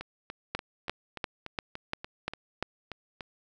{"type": "two click trains", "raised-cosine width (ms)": 0.3, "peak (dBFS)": [-14, -22], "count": [7, 12], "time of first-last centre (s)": [[0.55, 2.626], [0.01, 3.208]], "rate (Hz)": [2.89, 3.44], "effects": []}